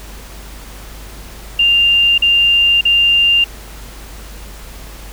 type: tone bursts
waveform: sine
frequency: 2794 Hz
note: F7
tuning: in tune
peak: -8 dBFS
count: 3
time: 1.59-3.442 s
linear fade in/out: 5 ms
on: 590 ms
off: 41 ms
effects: added 50 Hz sine -32 dBFS peak until 5.12 s + pink hiss -36 dBFS RMS until 5.12 s